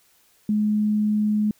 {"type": "tone", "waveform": "sine", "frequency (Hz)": 211.3, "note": "G#3", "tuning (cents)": 30, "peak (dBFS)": -18, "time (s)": [0.49, 1.51], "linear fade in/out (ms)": 2, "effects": ["white hiss -60 dBFS RMS until 1.59 s"]}